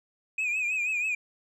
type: tone with vibrato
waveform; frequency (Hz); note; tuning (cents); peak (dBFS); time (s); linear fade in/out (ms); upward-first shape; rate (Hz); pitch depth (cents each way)
sine; 2489; D#7; 0; -23; 0.38-1.15; 5; triangle; 6.2; 92
effects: tanh soft clip ceiling -25 dBFS